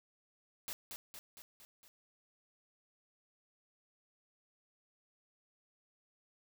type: noise with echo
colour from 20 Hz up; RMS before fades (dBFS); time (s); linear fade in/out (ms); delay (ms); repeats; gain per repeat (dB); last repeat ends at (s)
white; -42; 0.68-0.73; 0; 230; 5; -4; 1.88
effects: none